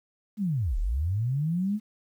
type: linear two-way sweep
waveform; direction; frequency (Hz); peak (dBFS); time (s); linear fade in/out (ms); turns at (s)
sine; down then up; 220 to 33.98 to 217.9; -24; 0.37-1.8; 50; 0.78
effects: 10-bit